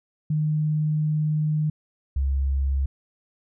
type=tone pair in turn; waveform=sine; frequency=153 / 68.15 Hz; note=D#3 / C#2; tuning=-29 / -29 cents; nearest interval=octave + major second; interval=1400 cents; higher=first; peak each=-20 dBFS; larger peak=neither; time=0.3-1.7 / 2.16-2.86 s; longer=first; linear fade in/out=5 ms; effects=none